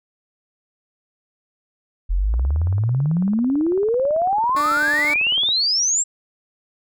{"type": "exponential sweep", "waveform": "sine", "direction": "up", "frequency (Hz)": [41, 7700], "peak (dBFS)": -16, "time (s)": [2.09, 6.04], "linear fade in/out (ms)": 20}
{"type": "click train", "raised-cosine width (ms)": 1, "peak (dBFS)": -23, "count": 58, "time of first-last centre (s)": [2.34, 5.489], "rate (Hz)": 18.1}
{"type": "tone", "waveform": "10% pulse", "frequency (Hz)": 296.2, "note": "D4", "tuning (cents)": 15, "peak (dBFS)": -16, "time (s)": [4.56, 5.14], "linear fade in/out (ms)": 5}
{"effects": []}